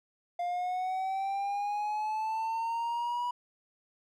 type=linear sweep; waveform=triangle; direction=up; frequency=698.5 to 977 Hz; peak=-28 dBFS; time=0.39-3.31 s; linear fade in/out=5 ms; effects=none